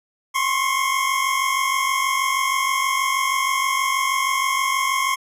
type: tone pair together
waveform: 25% pulse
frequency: 1049 / 1095.3 Hz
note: C6 / C#6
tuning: +4 / -21 cents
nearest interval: minor second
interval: 75 cents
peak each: -18 dBFS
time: 0.34-5.16 s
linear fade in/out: 20 ms
effects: resampled to 32000 Hz